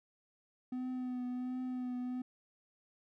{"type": "tone with vibrato", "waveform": "triangle", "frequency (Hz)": 251.5, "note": "B3", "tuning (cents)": 32, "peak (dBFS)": -34, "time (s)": [0.72, 2.22], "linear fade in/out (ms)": 5, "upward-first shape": "triangle", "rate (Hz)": 1.4, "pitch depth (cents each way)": 27, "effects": []}